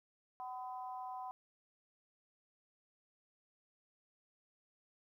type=harmonic tone; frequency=252 Hz; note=B3; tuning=35 cents sharp; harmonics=3 / 4 / 5; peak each=-44 / -46 / -59 dBFS; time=0.4-1.31 s; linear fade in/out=0 ms; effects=13-bit